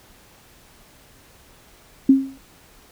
sine tone with exponential decay, 269.1 Hz, C4, 49 cents sharp, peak -6 dBFS, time 2.09-2.38 s, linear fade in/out 5 ms, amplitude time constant 62 ms, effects pink hiss -51 dBFS RMS until 2.91 s

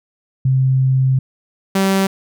sine / sawtooth tone pair in turn, 131.6 / 193.42 Hz, C3 / G3, +10 / -23 cents, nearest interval perfect fifth, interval 667 cents, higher second, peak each -11 / -9 dBFS, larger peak second, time 0.45-1.19 / 1.75-2.07 s, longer first, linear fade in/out 5 ms, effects none

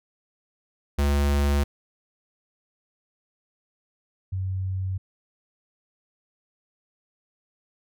square / sine tone pair in turn, 71.3 / 94.33 Hz, C#2 / F#2, +49 / +34 cents, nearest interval perfect fourth, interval 485 cents, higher second, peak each -20 / -25 dBFS, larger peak first, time 0.98-1.64 / 4.32-4.98 s, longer neither, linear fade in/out 10 ms, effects none

